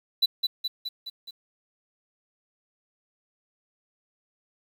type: tone with echo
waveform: triangle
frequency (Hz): 3973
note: B7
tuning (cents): +10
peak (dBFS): -16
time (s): 0.22-0.26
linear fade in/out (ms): 10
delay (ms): 210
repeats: 5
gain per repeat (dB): -4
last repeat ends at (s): 1.31
effects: 9-bit